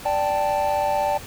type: chord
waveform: triangle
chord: D suspended fourth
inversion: none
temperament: equal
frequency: 587.3 / 784 / 880 Hz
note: D5 / G5 / A5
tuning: 0 / 0 / 0 cents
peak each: -22 dBFS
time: 0.05-1.18 s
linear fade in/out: 10 ms
effects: added 79 Hz sine -48 dBFS peak until 1.26 s + pink hiss -39 dBFS RMS until 1.26 s